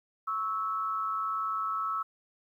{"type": "tone pair together", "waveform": "sine", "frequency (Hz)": [1108.7, 1310.5], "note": ["C#6", "E6"], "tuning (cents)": [0, -11], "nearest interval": "minor third", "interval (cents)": 289, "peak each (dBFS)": [-35, -30], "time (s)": [0.27, 2.03], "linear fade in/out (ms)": 10, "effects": ["11-bit"]}